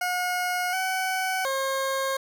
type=tone with pitch steps; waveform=20% pulse; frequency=722 / 753 / 537 Hz; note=F#5 / F#5 / C5; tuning=-43 / +30 / +45 cents; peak=-20 dBFS; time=0.01-2.17 s; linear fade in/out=5 ms; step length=720 ms; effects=none